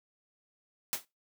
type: noise with exponential decay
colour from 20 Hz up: white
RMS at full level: -28 dBFS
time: 0.93-1.05 s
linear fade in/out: 0 ms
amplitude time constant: 25 ms
effects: noise-tail reverb RT60 0.2 s tail -18 dB re dry + high-pass 200 Hz 12 dB/octave